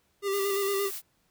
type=tone with vibrato; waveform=square; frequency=396.9 Hz; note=G4; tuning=22 cents sharp; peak=-27 dBFS; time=0.22-0.91 s; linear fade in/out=50 ms; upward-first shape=square; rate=8.7 Hz; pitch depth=25 cents each way
type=noise; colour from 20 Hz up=blue; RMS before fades=-37 dBFS; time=0.3-1.02 s; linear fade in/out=50 ms
effects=pink hiss -70 dBFS RMS until 1.3 s